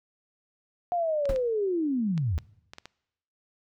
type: linear sweep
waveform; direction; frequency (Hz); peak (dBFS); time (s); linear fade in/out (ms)
sine; down; 716 to 68.7; -24; 0.92-2.38; 0
type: clicks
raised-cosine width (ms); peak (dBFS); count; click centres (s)
0.2; -24; 7; 1.255 / 1.361 / 2.178 / 2.387 / 2.735 / 2.784 / 2.856
type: noise with exponential decay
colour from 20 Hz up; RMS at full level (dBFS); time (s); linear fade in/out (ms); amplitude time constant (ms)
brown; -26; 1.29-1.43; 1; 30
effects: noise-tail reverb RT60 0.9 s tail -23 dB re dry